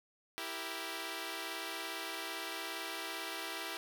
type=chord; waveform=5% pulse; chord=E diminished; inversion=none; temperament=equal; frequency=329.6 / 392 / 466.2 Hz; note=E4 / G4 / Bb4; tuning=0 / 0 / 0 cents; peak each=-31 / -32 / -35 dBFS; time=0.38-3.77 s; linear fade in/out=0 ms; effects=none